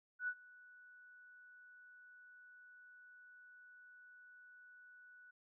sine tone with ADSR envelope, 1478 Hz, F#6, 2 cents flat, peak -35 dBFS, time 0.19-5.31 s, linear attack 88 ms, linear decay 61 ms, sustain -23 dB, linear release 7 ms, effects none

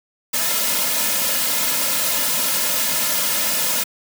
white noise with comb filter, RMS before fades -20 dBFS, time 0.33-3.84 s, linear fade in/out 10 ms, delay 2.6 ms, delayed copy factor -0.85, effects high-pass 200 Hz 12 dB/octave

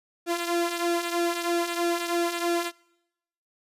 sawtooth tone with flanger, 343.5 Hz, F4, 29 cents flat, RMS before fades -27 dBFS, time 0.26-2.72 s, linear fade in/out 50 ms, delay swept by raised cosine 1.9 to 3.1 ms, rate 3.1 Hz, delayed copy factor -0.6, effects noise-tail reverb RT60 0.9 s tail -25 dB re dry + resampled to 32000 Hz

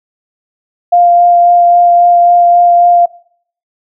sine tone with vibrato, 698.5 Hz, F5, in tune, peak -3 dBFS, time 0.92-3.06 s, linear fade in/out 10 ms, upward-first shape sine, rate 3.7 Hz, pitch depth 9 cents each way, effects noise-tail reverb RT60 0.6 s tail -21 dB re dry

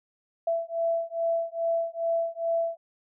sine beating tone pair, 666 / 668.4 Hz, E5 / E5, +18 / +24 cents, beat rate 2.4 Hz, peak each -28 dBFS, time 0.47-2.77 s, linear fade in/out 5 ms, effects none

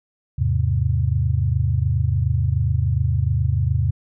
sine chord, E augmented, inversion none, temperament equal with one note detuned, 81.04 / 103.83 / 130.81 Hz, E2 / G#2 / B#2, -29 / 0 / 0 cents, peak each -21 dBFS, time 0.38-3.91 s, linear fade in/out 10 ms, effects none

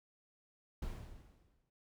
brown noise with exponential decay, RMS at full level -40 dBFS, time 0.82-1.7 s, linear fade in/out 5 ms, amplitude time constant 190 ms, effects none

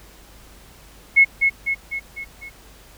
sine tone with echo, 2182 Hz, C#7, 28 cents flat, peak -8 dBFS, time 1.16-1.25 s, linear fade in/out 20 ms, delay 250 ms, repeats 5, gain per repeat -5 dB, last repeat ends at 2.5 s, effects added 50 Hz sine -48 dBFS peak until 2.97 s + pink hiss -48 dBFS RMS until 2.97 s

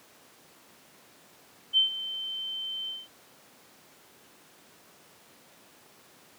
sine tone with ADSR envelope, 3094 Hz, G7, 23 cents flat, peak -17 dBFS, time 1.73-3.08 s, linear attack 42 ms, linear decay 120 ms, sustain -15 dB, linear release 200 ms, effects pink hiss -56 dBFS RMS until 6.38 s + high-pass 200 Hz 12 dB/octave

